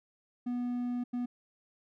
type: tone bursts at uneven times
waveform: triangle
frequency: 244.6 Hz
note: B3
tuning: 16 cents flat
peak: -29 dBFS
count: 2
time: 0.46-1.04 / 1.13-1.26 s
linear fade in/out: 10 ms
effects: none